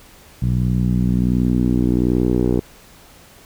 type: tone with low-pass filter sweep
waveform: 10% pulse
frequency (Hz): 61.3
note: B1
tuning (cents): -12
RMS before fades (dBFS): -17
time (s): 0.42-2.6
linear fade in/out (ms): 5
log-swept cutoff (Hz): 140 to 440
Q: 2.1
effects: pink hiss -46 dBFS RMS until 3.45 s